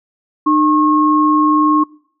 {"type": "tone pair together", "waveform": "sine", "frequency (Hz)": [303.6, 1084], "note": ["D#4", "C#6"], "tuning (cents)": [-42, -39], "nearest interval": "octave + minor seventh", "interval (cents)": 2203, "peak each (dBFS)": -12, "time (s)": [0.46, 1.84], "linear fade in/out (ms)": 10, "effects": ["noise-tail reverb RT60 0.6 s tail -23 dB re dry"]}